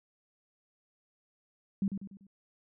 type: tone with echo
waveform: sine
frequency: 196 Hz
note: G3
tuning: in tune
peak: -26 dBFS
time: 1.82-1.88 s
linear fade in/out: 2 ms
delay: 97 ms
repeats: 4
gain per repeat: -7 dB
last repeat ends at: 2.268 s
effects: none